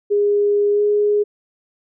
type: tone with pitch glide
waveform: sine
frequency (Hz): 410 to 415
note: G#4 to G#4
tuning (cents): -22 to -1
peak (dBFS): -13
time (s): 0.1-1.24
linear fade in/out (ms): 20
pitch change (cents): +21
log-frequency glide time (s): 0.72-0.82
effects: none